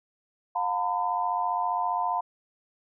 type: tone cluster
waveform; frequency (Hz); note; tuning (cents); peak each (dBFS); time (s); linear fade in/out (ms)
sine; 713 / 910 / 1005; F5 / A#5 / B5; +36 / -42 / +30; -29; 0.55-2.21; 10
effects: none

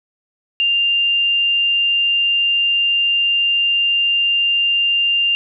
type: tone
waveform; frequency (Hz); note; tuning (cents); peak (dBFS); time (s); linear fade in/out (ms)
sine; 2794; F7; 0; -13; 0.6-5.35; 0
effects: none

